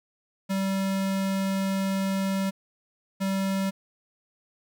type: tone pair in turn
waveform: square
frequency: 193.5 / 193.5 Hz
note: G3 / G3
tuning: -22 / -22 cents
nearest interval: unison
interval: 0 cents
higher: neither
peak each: -25 dBFS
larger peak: neither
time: 0.49-2.51 / 3.2-3.71 s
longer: first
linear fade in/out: 20 ms
effects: 11-bit